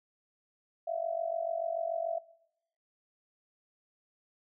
sine tone with amplitude modulation, 666 Hz, E5, 18 cents sharp, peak -27 dBFS, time 0.87-2.19 s, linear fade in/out 10 ms, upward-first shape sine, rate 46.9 Hz, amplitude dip 85%, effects noise-tail reverb RT60 0.8 s tail -21 dB re dry

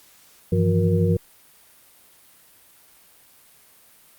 sine tone cluster, 97.3 / 160.2 / 172 / 362.4 / 470.5 Hz, G2 / E3 / F3 / F#4 / A#4, -12 / -49 / -26 / -36 / +16 cents, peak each -20 / -27 / -21 / -28 / -24 dBFS, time 0.52-1.17 s, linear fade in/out 5 ms, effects white hiss -53 dBFS RMS until 4.18 s + Opus 48 kbps

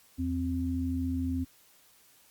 sine tone pair together, 82.41 / 261.2 Hz, E2 / C4, 0 / -3 cents, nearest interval octave + minor sixth, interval 1997 cents, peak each -32 / -30 dBFS, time 0.18-1.45 s, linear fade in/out 20 ms, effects white hiss -61 dBFS RMS until 2.3 s + Opus 48 kbps

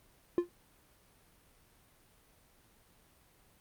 triangle tone with exponential decay, 349.2 Hz, F4, in tune, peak -20 dBFS, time 0.38-0.49 s, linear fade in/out 1 ms, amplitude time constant 23 ms, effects pink hiss -65 dBFS RMS until 3.6 s + Opus 32 kbps

